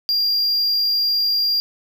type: tone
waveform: triangle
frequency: 4783 Hz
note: D8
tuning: 31 cents sharp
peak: -15 dBFS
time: 0.09-1.6 s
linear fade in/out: 0 ms
effects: none